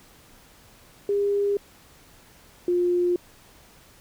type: tone pair in turn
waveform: sine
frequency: 404.2 / 353.7 Hz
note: G#4 / F4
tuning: -47 / +22 cents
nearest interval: major second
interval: 231 cents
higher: first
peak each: -20 / -19 dBFS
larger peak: second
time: 1.09-1.57 / 2.68-3.16 s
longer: neither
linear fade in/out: 2 ms
effects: pink hiss -53 dBFS RMS until 4 s